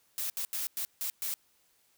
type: noise bursts at uneven times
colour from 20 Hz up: blue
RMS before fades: -34 dBFS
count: 6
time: 0.18-0.3 / 0.37-0.45 / 0.53-0.67 / 0.77-0.85 / 1.01-1.1 / 1.22-1.34 s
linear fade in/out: 0 ms
effects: white hiss -69 dBFS RMS until 1.97 s